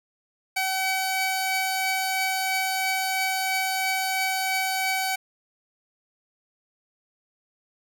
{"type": "tone pair together", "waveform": "sawtooth", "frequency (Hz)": [760, 2277], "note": ["F#5", "C#7"], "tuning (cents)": [46, 46], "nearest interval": "octave + perfect fifth", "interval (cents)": 1900, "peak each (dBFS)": [-22, -24], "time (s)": [0.56, 5.16], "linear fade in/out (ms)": 10, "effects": []}